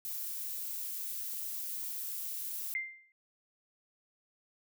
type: noise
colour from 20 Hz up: violet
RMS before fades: -39 dBFS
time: 0.05-2.74 s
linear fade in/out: 0 ms
type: tone with exponential decay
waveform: sine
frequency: 2093 Hz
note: C7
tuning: in tune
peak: -29 dBFS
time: 2.75-3.12 s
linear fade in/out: 1 ms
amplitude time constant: 79 ms
effects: none